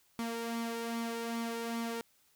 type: tone with flanger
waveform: sawtooth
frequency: 231.2 Hz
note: A#3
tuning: 14 cents flat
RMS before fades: -37 dBFS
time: 0.19-2.01 s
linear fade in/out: 0 ms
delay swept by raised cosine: 0.88 to 2.18 ms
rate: 2.5 Hz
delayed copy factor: +0.5
effects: white hiss -69 dBFS RMS until 2.35 s